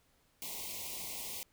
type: band-stop noise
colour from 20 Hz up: white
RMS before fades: -42 dBFS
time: 0.42-1.43 s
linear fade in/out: 0 ms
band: 1100 to 2000 Hz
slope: 96 dB/octave
effects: pink hiss -71 dBFS RMS until 1.52 s